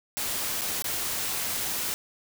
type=noise with dropouts; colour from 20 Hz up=white; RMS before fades=-30 dBFS; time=0.17-1.94 s; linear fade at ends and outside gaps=0 ms; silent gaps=0.611-0.617 / 0.822-0.843 s; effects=none